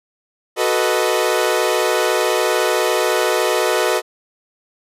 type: chord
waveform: sawtooth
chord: B dominant seventh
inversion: second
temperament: equal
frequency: 370 / 440 / 493.9 / 622.3 Hz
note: F#4 / A4 / B4 / D#5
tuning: 0 / 0 / 0 / 0 cents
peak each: -17 dBFS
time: 0.56-4.02 s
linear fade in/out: 50 ms
effects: resampled to 32000 Hz